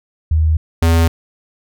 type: tone pair in turn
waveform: sine / square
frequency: 78.8 / 82.89 Hz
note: D#2 / E2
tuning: +23 / +10 cents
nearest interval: minor second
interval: 87 cents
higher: second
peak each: -10 dBFS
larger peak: neither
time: 0.31-0.57 / 0.82-1.08 s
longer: neither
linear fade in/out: 5 ms
effects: none